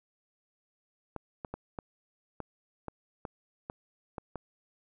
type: clicks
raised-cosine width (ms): 1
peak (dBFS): -23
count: 10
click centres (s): 1.163 / 1.448 / 1.54 / 1.788 / 2.403 / 2.883 / 3.252 / 3.699 / 4.182 / 4.357
effects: none